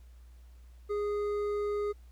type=tone with hard clipping; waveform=sine; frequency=413.1 Hz; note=G#4; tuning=9 cents flat; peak=-31 dBFS; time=0.89-1.93 s; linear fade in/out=20 ms; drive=7 dB; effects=added 60 Hz sine -50 dBFS peak until 2.11 s + pink hiss -69 dBFS RMS until 2.11 s